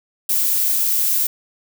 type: noise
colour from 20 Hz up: violet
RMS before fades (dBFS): -18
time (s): 0.29-1.27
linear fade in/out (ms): 5
effects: none

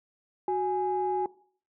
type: tone pair together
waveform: sine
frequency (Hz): 370 / 830.6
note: F#4 / G#5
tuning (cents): 0 / 0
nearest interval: octave + major second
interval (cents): 1400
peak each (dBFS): -27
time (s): 0.48-1.26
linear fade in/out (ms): 2
effects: noise-tail reverb RT60 0.5 s tail -20 dB re dry + tanh soft clip ceiling -18 dBFS

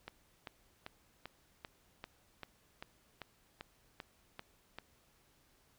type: click train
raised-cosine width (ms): 0.3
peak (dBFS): -28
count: 13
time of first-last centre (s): 0.08-4.786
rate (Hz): 2.55
effects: pink hiss -70 dBFS RMS until 5.78 s

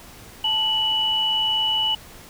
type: tone pair together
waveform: sine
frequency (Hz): 877.9 / 2953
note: A5 / F#7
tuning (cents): -4 / -4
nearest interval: octave + major sixth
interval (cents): 2100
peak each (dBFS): -28 / -19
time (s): 0.44-1.95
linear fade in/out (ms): 5
effects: pink hiss -44 dBFS RMS until 2.29 s

